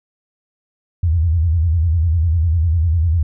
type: tone with vibrato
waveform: sine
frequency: 82.41 Hz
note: E2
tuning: in tune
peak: -12 dBFS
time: 1.03-3.23 s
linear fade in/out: 5 ms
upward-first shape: square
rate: 10 Hz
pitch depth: 110 cents each way
effects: none